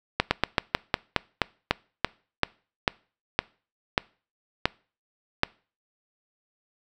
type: slowing click train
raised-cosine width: 0.3 ms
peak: -3 dBFS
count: 16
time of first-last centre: 0.2-5.434 s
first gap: 110 ms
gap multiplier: 1.15
effects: noise-tail reverb RT60 0.4 s tail -24 dB re dry